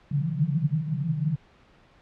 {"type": "band-pass noise", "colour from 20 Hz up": "pink", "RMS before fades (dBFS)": -26, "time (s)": [0.11, 1.36], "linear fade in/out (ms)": 5, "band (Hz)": [140, 170], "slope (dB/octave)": 96, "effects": ["pink hiss -57 dBFS RMS until 2.01 s", "low-pass 3000 Hz 12 dB/octave"]}